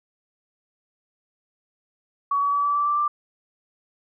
sine tone with pitch steps, 1129 / 1137.5 / 1146.1 / 1154.7 / 1163.4 / 1172.2 / 1181 Hz, C#6 / C#6 / D6 / D6 / D6 / D6 / D6, +31 / +44 / -43 / -30 / -17 / -4 / +9 cents, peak -19 dBFS, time 2.31-3.08 s, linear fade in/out 5 ms, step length 110 ms, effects none

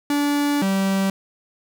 45% pulse tone pair in turn, 289.1 / 193.82 Hz, D4 / G3, -27 / -19 cents, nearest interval perfect fifth, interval 692 cents, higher first, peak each -18 dBFS, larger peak neither, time 0.1-0.62 / 0.62-1.1 s, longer first, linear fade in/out 2 ms, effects none

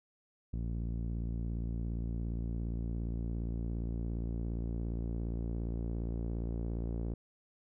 sawtooth tone with low-pass filter sweep, 57.3 Hz, A#1, 29 cents flat, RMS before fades -36 dBFS, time 0.53-7.14 s, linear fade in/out 5 ms, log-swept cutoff 220 to 400 Hz, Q 1.1, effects none

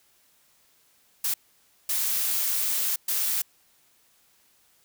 blue noise bursts at uneven times, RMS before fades -26 dBFS, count 3, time 1.24-1.34 / 1.89-2.96 / 3.08-3.42 s, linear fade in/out 5 ms, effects white hiss -63 dBFS RMS until 4.84 s

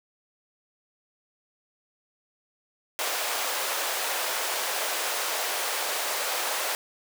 pink high-pass noise, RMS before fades -29 dBFS, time 2.99-6.75 s, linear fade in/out 0 ms, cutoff 510 Hz, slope 24 dB/octave, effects none

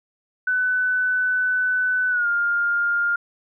sine tone with pitch glide, 1500 to 1407.7 Hz, F#6 to F6, +23 to +13 cents, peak -18 dBFS, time 0.47-3.16 s, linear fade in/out 5 ms, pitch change -110 cents, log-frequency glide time 2.1-2.27 s, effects none

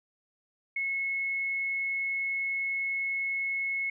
sine tone, 2185 Hz, C#7, 26 cents flat, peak -28 dBFS, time 0.76-3.9 s, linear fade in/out 5 ms, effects none

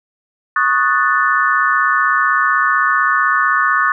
sine chord, D# half-diminished seventh, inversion third, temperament equal, 1108.7 / 1244.5 / 1480 / 1760 Hz, C#6 / D#6 / F#6 / A6, 0 / 0 / 0 / 0 cents, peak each -17 dBFS, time 0.56-3.92 s, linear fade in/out 2 ms, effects none

